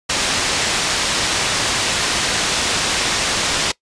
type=low-pass noise; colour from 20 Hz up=white; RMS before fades=-19 dBFS; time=0.09-3.72 s; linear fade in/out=10 ms; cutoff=5800 Hz; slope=12 dB/octave; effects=noise-tail reverb RT60 0.1 s tail -21 dB re dry + resampled to 22050 Hz